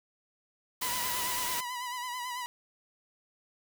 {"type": "noise", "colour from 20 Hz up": "white", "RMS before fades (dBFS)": -34, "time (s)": [0.81, 1.61], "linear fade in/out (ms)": 10}
{"type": "tone with vibrato", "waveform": "sawtooth", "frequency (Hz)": 987.8, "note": "B5", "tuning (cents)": 0, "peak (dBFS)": -31, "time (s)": [0.82, 2.46], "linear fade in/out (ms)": 0, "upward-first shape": "sine", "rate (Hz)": 9.1, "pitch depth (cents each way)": 50}
{"effects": []}